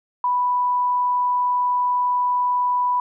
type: tone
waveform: sine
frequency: 987.8 Hz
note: B5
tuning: in tune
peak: -17 dBFS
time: 0.24-3 s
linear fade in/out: 2 ms
effects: none